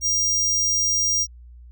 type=tone; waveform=square; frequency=5700 Hz; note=F8; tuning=34 cents sharp; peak=-19 dBFS; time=0.01-1.27 s; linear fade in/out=50 ms; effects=added 60 Hz sine -41 dBFS peak until 1.71 s